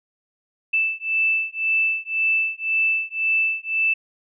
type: beating tone pair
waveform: sine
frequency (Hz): 2641 / 2642.9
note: E7 / E7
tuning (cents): +3 / +4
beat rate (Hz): 1.9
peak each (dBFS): -22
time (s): 0.73-3.94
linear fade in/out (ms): 10
effects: none